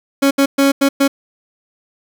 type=tone bursts at uneven times; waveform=30% pulse; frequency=276.5 Hz; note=C#4; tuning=4 cents flat; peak=-7 dBFS; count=5; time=0.22-0.31 / 0.38-0.46 / 0.58-0.72 / 0.81-0.89 / 1-1.08 s; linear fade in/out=10 ms; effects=none